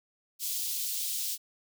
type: high-pass noise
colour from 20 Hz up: white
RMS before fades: -33 dBFS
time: 0.39-1.38 s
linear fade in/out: 50 ms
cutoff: 3300 Hz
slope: 24 dB/octave
effects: none